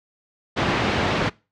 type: band-pass noise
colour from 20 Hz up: pink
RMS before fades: -22 dBFS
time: 0.56-1.3 s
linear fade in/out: 20 ms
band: 100 to 3200 Hz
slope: 12 dB/octave
effects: noise-tail reverb RT60 0.3 s tail -23 dB re dry + low-pass 6000 Hz 12 dB/octave